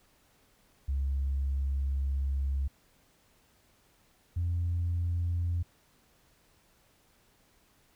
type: tone pair in turn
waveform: sine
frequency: 68.4 / 86.3 Hz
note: C#2 / F2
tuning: -23 / -20 cents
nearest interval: major third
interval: 403 cents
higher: second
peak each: -26 dBFS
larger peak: neither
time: 0.88-2.68 / 4.36-5.63 s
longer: first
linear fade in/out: 10 ms
effects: tanh soft clip ceiling -24 dBFS + pink hiss -66 dBFS RMS until 7.95 s